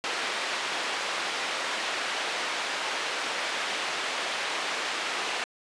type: band-pass noise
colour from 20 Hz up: white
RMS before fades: -31 dBFS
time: 0.04-5.44 s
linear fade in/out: 0 ms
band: 430 to 3000 Hz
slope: 12 dB/octave
effects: resampled to 22050 Hz